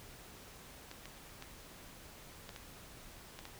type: clicks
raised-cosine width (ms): 0.2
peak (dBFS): -29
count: 7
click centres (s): 0.914 / 1.056 / 1.424 / 2.492 / 2.562 / 3.39 / 3.454
effects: pink hiss -54 dBFS RMS until 3.59 s